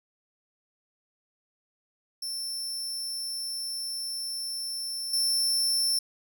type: tone with level steps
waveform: sawtooth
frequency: 5370 Hz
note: E8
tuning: 31 cents sharp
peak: -29 / -21 dBFS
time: 2.22-5.99 s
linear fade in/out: 5 ms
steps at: 5.13 s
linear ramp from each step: 5 ms
effects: none